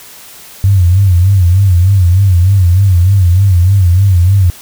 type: tone with vibrato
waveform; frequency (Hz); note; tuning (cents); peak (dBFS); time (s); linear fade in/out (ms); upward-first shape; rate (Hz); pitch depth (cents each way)
sine; 92.9; F#2; +7; -4; 0.64-4.5; 0; sine; 3.3; 130
effects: white hiss -34 dBFS RMS until 4.61 s